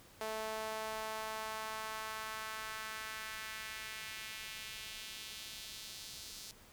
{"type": "tone with high-pass filter sweep", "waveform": "sawtooth", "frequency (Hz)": 218.7, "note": "A3", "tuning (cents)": -10, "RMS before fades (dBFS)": -44, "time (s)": [0.21, 6.51], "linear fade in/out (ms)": 0, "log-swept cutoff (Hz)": [580, 4800], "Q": 1.5, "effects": ["pink hiss -60 dBFS RMS until 6.72 s"]}